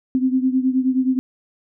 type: beating tone pair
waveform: sine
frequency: 256.7 / 266.2 Hz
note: C4 / C4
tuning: -33 / +30 cents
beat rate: 9.5 Hz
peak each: -17 / -21 dBFS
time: 0.15-1.19 s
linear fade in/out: 0 ms
effects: none